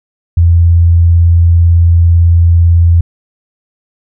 sine tone with vibrato, 84.9 Hz, F2, 48 cents flat, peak -3 dBFS, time 0.37-3.01 s, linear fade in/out 5 ms, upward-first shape sine, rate 18 Hz, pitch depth 12 cents each way, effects none

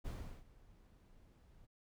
brown noise with ADSR envelope, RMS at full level -42 dBFS, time 0.04-1.67 s, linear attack 24 ms, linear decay 370 ms, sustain -21 dB, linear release 22 ms, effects none

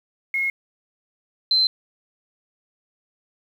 sine tone pair in turn, 2162 / 4090 Hz, C#7 / C8, -44 / -40 cents, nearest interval major seventh, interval 1104 cents, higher second, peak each -20 / -15 dBFS, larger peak second, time 0.34-0.5 / 1.51-1.67 s, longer neither, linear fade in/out 2 ms, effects 8-bit

